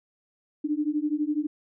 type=beating tone pair; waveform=sine; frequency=293.7 / 305.7 Hz; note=D4 / D#4; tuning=0 / -30 cents; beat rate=12 Hz; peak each=-27 dBFS; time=0.64-1.47 s; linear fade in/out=10 ms; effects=none